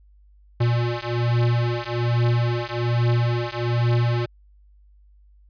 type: beating tone pair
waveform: square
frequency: 118.5 / 119.7 Hz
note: A#2 / A#2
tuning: +29 / +46 cents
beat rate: 1.2 Hz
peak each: -23 dBFS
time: 0.6-4.26 s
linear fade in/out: 10 ms
effects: added 50 Hz sine -50 dBFS peak until 5.49 s + resampled to 11025 Hz